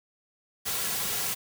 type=noise with comb filter; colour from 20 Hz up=white; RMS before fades=-30 dBFS; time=0.65-1.35 s; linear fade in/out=20 ms; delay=3.3 ms; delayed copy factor=-0.5; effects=none